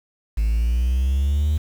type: exponential sweep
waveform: triangle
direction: up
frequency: 52.7 to 77.78 Hz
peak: -14 dBFS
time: 0.37-1.58 s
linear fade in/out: 10 ms
effects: tanh soft clip ceiling -11 dBFS + 7-bit